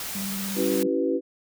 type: noise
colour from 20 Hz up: white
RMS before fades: -33 dBFS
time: 0-0.83 s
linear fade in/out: 2 ms
type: tone with vibrato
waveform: sine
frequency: 196 Hz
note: G3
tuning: in tune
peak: -30 dBFS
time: 0.15-0.87 s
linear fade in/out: 5 ms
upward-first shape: sine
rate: 17 Hz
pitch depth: 31 cents each way
type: chord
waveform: sine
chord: C# half-diminished seventh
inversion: none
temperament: equal with one note detuned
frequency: 277.2 / 329.6 / 382.8 / 493.9 Hz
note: C#4 / E4 / G4 / B4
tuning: 0 / 0 / -41 / 0 cents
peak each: -27 dBFS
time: 0.55-1.21 s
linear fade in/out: 50 ms
effects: none